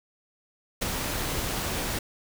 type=noise with ADSR envelope; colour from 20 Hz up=pink; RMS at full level=-26 dBFS; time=0.81-1.99 s; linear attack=13 ms; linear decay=19 ms; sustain=-4 dB; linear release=6 ms; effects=none